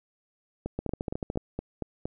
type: two click trains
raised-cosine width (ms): 2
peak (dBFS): -17 / -18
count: 9 / 7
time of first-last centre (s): 0.79-1.374 / 0.66-2.055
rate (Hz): 13.7 / 4.3
effects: none